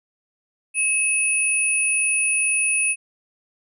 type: tone pair together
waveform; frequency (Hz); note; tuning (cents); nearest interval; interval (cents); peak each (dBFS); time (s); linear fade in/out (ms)
sine; 2577 / 9735; E7 / D#9; -40 / -39; octave + major seventh; 2301; -20 / -21; 0.74-2.96; 50
effects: none